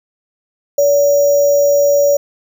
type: tone with sample-and-hold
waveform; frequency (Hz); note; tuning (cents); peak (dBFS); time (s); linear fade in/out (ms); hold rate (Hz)
sine; 571; D5; -49; -8; 0.78-2.17; 5; 6300
effects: none